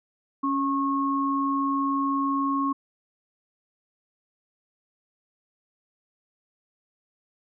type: tone pair together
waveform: sine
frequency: 277.2 / 1091 Hz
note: C#4 / C#6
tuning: 0 / -28 cents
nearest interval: 2 octaves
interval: 2372 cents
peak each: -25 dBFS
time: 0.43-2.73 s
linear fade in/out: 10 ms
effects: none